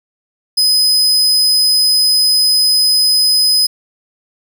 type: tone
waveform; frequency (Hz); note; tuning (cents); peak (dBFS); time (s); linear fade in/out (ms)
40% pulse; 5030; D#8; +18; -8; 0.57-3.67; 10
effects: 8-bit